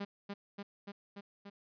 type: tone with echo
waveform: sawtooth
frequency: 201.1 Hz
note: G3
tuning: 44 cents sharp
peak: -33 dBFS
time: 0-0.05 s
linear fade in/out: 10 ms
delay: 290 ms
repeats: 5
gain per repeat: -2 dB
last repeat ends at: 1.5 s
effects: resampled to 11025 Hz